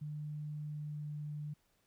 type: tone with pitch glide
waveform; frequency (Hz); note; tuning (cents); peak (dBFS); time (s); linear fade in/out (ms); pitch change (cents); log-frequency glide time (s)
sine; 150 to 149.05; D3 to D3; +37 to +26; -39; 0.01-1.54; 10; -11; 0.7-1.06
effects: pink hiss -75 dBFS RMS until 1.86 s